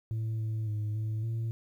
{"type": "tone with pitch steps", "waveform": "sine", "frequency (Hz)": [111.3, 110, 106.1, 109.1, 113.7], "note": ["A2", "A2", "G#2", "A2", "A#2"], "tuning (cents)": [20, 0, 38, -14, -43], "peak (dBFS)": -27, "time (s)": [0.11, 1.51], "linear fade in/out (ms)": 0, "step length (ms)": 280, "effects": ["tanh soft clip ceiling -29 dBFS", "11-bit"]}